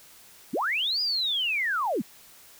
sine linear two-way sweep, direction up then down, 155.56 to 4978 to 155.56 Hz, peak -24 dBFS, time 0.53-2.02 s, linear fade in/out 10 ms, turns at 1.01 s, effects white hiss -52 dBFS RMS until 2.59 s

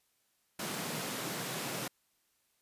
pink high-pass noise, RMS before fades -38 dBFS, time 0.59-1.88 s, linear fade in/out 5 ms, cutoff 120 Hz, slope 48 dB/octave, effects white hiss -75 dBFS RMS until 2.61 s + resampled to 32000 Hz

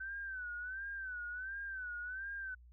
sine tone with vibrato, 1523 Hz, F#6, 50 cents sharp, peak -40 dBFS, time 0-2.55 s, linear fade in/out 10 ms, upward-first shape sine, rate 1.4 Hz, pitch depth 100 cents each way, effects added 60 Hz sine -56 dBFS peak until 2.72 s

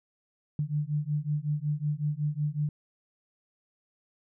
sine beating tone pair, 146.2 / 151.6 Hz, D3 / D#3, -7 / -45 cents, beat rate 5.4 Hz, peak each -30 dBFS, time 0.59-2.69 s, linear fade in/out 2 ms, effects none

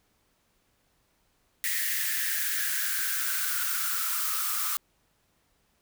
blue noise with high-pass filter sweep, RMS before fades -29 dBFS, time 1.64-4.77 s, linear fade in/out 0 ms, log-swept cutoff 1900 to 1200 Hz, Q 8.5, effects pink hiss -70 dBFS RMS until 5.81 s

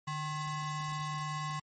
square ring-modulated tone, 461.7 Hz, A#4, 17 cents flat, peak -32 dBFS, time 0.07-1.6 s, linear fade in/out 10 ms, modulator 612 Hz, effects MP3 32 kbps

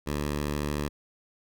10% pulse tone, 73.42 Hz, D2, in tune, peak -20 dBFS, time 0.06-0.89 s, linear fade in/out 20 ms, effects none

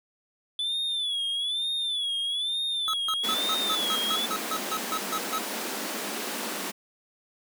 triangle tone with vibrato, 3457 Hz, A7, 31 cents flat, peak -25 dBFS, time 0.59-4.26 s, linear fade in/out 2 ms, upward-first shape sine, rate 1.1 Hz, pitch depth 110 cents each way
square tone bursts, 1287 Hz, E6, 42 cents flat, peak -28 dBFS, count 13, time 2.88-5.382 s, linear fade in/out 0 ms, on 54 ms, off 150 ms
pink high-pass noise, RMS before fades -33 dBFS, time 3.23-6.72 s, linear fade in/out 20 ms, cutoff 190 Hz, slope 96 dB/octave
effects none

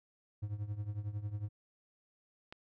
triangle tone with tremolo, 103.83 Hz, G#2, in tune, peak -31 dBFS, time 0.42-1.49 s, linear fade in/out 10 ms, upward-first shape triangle, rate 11 Hz, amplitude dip 85%
click, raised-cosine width 0.3 ms, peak -31 dBFS, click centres 2.525 s
effects none

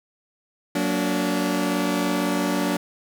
sawtooth chord, Gb augmented, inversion none, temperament just, 185 / 231.2 / 289.1 Hz, Gb3 / Bb3 / D4, 0 / -14 / -27 cents, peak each -22 / -24 / -20 dBFS, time 0.75-2.77 s, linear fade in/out 5 ms, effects none

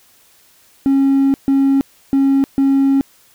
triangle tone bursts at uneven times, 273.1 Hz, C#4, 26 cents flat, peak -7 dBFS, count 4, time 0.86-1.34 / 1.48-1.81 / 2.13-2.44 / 2.58-3.01 s, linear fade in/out 0 ms, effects tanh soft clip ceiling -5 dBFS + white hiss -51 dBFS RMS until 3.34 s

